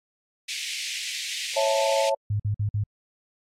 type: high-pass noise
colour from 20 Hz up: pink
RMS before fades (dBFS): -30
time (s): 0.48-2.1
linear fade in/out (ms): 10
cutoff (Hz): 2100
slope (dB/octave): 48
type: chord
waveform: sine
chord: A major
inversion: first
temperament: just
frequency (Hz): 550 / 660 / 880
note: C#5 / E5 / A5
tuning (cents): -14 / +2 / 0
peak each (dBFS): -23 / -26 / -27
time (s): 1.56-2.15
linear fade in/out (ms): 10
type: tone bursts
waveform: sine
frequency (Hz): 103.83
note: G#2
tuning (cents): 0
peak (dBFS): -22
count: 4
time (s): 2.3-2.838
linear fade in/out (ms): 5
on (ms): 97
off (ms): 50
effects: low-pass 7000 Hz 12 dB/octave + AAC 48 kbps